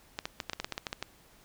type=clicks; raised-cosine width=0.2 ms; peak=-16 dBFS; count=12; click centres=0.189 / 0.255 / 0.402 / 0.497 / 0.533 / 0.6 / 0.645 / 0.723 / 0.779 / 0.868 / 0.929 / 1.026 s; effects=pink hiss -60 dBFS RMS until 1.44 s